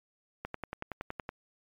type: click train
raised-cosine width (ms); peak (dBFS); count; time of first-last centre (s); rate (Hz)
0.5; -21; 10; 0.45-1.291; 10.7
effects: MP3 96 kbps